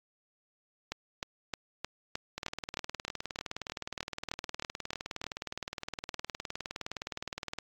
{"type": "two click trains", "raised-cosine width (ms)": 0.2, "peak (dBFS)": [-17, -19], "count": [15, 102], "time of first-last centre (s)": [[0.92, 5.241], [2.38, 7.586]], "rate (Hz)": [3.24, 19.4], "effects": ["AAC 64 kbps"]}